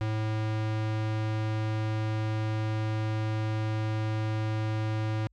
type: tone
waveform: square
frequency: 108.8 Hz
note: A2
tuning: 19 cents flat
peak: -28 dBFS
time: 0.01-5.27 s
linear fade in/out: 0 ms
effects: added 50 Hz sine -62 dBFS peak until 5.32 s + low-pass 4000 Hz 12 dB/octave